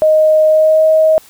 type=tone with pitch glide; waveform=sine; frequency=622.3 to 631.4 Hz; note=D#5 to D#5; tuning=0 to +25 cents; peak=-6 dBFS; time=0.02-1.18 s; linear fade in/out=0 ms; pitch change=+25 cents; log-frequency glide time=0.48-0.87 s; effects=white hiss -43 dBFS RMS until 1.29 s